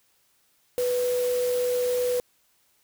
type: tone in noise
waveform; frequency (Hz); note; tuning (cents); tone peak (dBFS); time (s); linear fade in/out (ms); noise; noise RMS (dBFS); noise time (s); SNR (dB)
sine; 494.4; B4; +2; -22; 0.78-2.2; 0; white; -37; 0.78-2.2; +12
effects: white hiss -66 dBFS RMS until 2.83 s